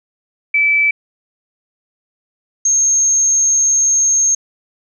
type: tone pair in turn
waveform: sine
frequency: 2311 / 6439 Hz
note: D7 / G8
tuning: -28 / +46 cents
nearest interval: octave + tritone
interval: 1774 cents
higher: second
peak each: -10 dBFS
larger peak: neither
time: 0.54-0.91 / 2.65-4.35 s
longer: second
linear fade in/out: 5 ms
effects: none